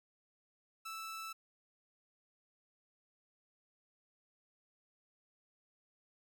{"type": "tone", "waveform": "sawtooth", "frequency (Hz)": 1318.5, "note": "E6", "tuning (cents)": 0, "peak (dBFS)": -39, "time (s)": [0.85, 1.33], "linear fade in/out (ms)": 10, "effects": []}